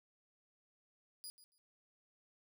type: tone with echo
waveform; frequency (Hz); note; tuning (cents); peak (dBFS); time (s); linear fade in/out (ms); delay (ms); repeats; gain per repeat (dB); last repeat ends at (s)
20% pulse; 4905; D#8; -26; -40; 1.24-1.3; 0; 140; 2; -15; 1.58
effects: none